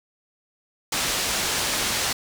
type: low-pass noise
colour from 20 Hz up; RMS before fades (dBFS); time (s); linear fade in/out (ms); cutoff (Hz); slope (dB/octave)
white; -25; 0.92-2.13; 5; 7000; 12
effects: none